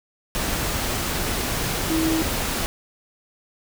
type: tone in noise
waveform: sine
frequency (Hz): 321.5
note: E4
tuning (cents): -43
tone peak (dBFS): -20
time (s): 1.9-2.22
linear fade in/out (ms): 0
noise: pink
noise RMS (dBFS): -25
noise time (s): 0.35-2.66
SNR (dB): +2
effects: none